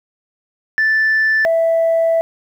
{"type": "tone pair in turn", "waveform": "sine", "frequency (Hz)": [1760, 659.3], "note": ["A6", "E5"], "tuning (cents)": [0, 0], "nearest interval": "octave + perfect fourth", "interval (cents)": 1700, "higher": "first", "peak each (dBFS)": -10, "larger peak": "neither", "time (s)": [[0.78, 1.45], [1.45, 2.21]], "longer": "second", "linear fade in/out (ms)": 0, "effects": ["tanh soft clip ceiling -9 dBFS", "8-bit"]}